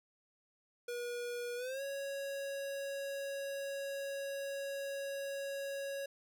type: tone with pitch glide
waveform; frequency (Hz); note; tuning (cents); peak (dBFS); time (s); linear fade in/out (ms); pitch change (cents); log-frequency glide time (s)
square; 482.1 to 553.8; B4 to C#5; -42 to -2; -39; 0.88-6.06; 5; +240; 1.56-1.82
effects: none